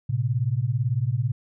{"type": "beating tone pair", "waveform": "sine", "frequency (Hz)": [112.7, 130.7], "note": ["A2", "C3"], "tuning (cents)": [42, -1], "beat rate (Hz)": 18, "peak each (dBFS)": -24, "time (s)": [0.09, 1.32], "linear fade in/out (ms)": 10, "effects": []}